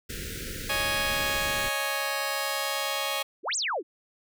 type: band-stop noise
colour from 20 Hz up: pink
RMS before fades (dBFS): -36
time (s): 0.09-1.69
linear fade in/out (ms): 10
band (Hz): 530 to 1400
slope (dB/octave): 96
type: chord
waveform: 10% pulse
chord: C# suspended second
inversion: none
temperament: just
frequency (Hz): 554.4 / 623.7 / 831.5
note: C#5 / D#5 / G#5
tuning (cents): 0 / +4 / +2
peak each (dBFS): -22 / -25 / -23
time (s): 0.69-3.23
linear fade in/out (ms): 10
type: exponential two-way sweep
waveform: sine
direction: up then down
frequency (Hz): 277.2 to 8500 to 277.2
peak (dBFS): -26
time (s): 3.43-3.83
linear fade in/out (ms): 50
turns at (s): 3.56
effects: none